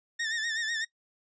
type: tone with vibrato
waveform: sawtooth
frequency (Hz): 1806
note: A6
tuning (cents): +45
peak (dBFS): -26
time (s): 0.19-0.85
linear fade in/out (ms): 10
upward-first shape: sine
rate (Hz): 8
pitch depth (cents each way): 69
effects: noise-tail reverb RT60 0.1 s tail -19 dB re dry + resampled to 16000 Hz